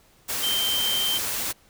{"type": "tone in noise", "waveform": "sine", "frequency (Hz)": 3128, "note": "G7", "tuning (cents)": -4, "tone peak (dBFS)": -23, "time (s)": [0.42, 1.19], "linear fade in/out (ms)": 20, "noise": "white", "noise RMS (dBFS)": -28, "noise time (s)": [0.28, 1.53], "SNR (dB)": 2, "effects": ["pink hiss -58 dBFS RMS until 1.69 s"]}